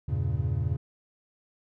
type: chord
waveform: triangle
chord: E diminished seventh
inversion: none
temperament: equal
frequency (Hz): 82.41 / 98 / 116.54 / 138.59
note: E2 / G2 / Bb2 / Db3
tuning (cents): 0 / 0 / 0 / 0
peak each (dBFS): -29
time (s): 0.08-0.77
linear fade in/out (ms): 10
effects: none